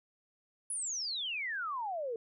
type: exponential sweep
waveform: sine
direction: down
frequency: 10548 to 440 Hz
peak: -34 dBFS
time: 0.7-2.16 s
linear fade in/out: 2 ms
effects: none